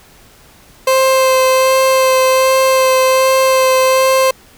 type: tone with vibrato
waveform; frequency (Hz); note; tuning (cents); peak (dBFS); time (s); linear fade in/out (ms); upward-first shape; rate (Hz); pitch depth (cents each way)
30% pulse; 523.3; C5; 0; -6; 0.87-4.31; 5; sine; 1.3; 12
effects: pink hiss -44 dBFS RMS until 4.57 s